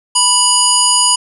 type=harmonic tone; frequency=980 Hz; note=B5; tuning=14 cents flat; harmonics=1 / 3 / 5 / 7 / 9 / 10; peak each=-16 / -16 / -16 / -16 / -16 / -16 dBFS; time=0.15-1.16 s; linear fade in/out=10 ms; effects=none